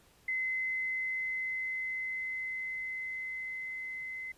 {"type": "tone with level ramp", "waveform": "sine", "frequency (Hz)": 2049, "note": "C7", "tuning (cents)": -37, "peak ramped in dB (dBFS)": [-30, -38], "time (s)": [0.28, 4.32], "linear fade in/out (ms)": 5, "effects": ["pink hiss -64 dBFS RMS until 4.37 s", "resampled to 32000 Hz"]}